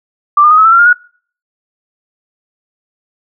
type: tone with pitch steps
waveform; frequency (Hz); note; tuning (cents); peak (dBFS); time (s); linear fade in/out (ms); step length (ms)
sine; 1175 / 1211.5 / 1249.2 / 1288 / 1328.1 / 1369.4 / 1411.9 / 1455.8; D6 / D#6 / D#6 / E6 / E6 / F6 / F6 / F#6; +1 / -47 / +7 / -41 / +13 / -34 / +18 / -29; -3; 0.37-0.93; 5; 70
effects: noise-tail reverb RT60 0.5 s tail -26 dB re dry